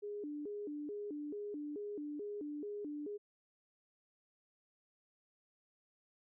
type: tone with vibrato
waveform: sine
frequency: 349.2 Hz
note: F4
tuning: in tune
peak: -40 dBFS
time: 0.02-3.18 s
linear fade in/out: 20 ms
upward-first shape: square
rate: 2.3 Hz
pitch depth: 290 cents each way
effects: none

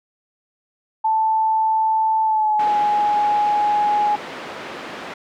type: tone with pitch glide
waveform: sine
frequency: 880 to 834 Hz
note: A5 to G#5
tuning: 0 to +7 cents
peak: -15 dBFS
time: 1.04-4.16 s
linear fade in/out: 10 ms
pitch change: -93 cents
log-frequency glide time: 2.23-2.75 s
type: band-pass noise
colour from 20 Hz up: pink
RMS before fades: -33 dBFS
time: 2.59-5.14 s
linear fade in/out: 5 ms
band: 310 to 2700 Hz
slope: 12 dB/octave
effects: none

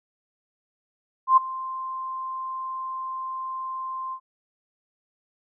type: tone with ADSR envelope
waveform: sine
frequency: 1046.5 Hz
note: C6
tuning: in tune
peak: -10 dBFS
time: 1.27-4.2 s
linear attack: 100 ms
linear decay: 12 ms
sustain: -19 dB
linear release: 73 ms
effects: none

